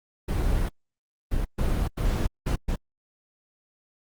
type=noise bursts at uneven times; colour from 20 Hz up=brown; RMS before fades=-24 dBFS; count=6; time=0.28-0.69 / 1.31-1.45 / 1.58-1.88 / 1.97-2.27 / 2.46-2.56 / 2.68-2.76 s; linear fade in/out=10 ms; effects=Opus 32 kbps